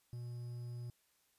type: tone with quantisation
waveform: triangle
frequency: 120.8 Hz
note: B2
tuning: 38 cents flat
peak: -40 dBFS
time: 0.13-0.9 s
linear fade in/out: 0 ms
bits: 11
effects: white hiss -75 dBFS RMS until 1.38 s + resampled to 32000 Hz